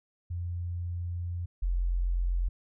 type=tone pair in turn; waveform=sine; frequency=87.31 / 43.96 Hz; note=F2 / F1; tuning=0 / +12 cents; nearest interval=octave; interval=1188 cents; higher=first; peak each=-31 / -25 dBFS; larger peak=second; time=0.3-1.46 / 1.62-2.49 s; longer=first; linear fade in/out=10 ms; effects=none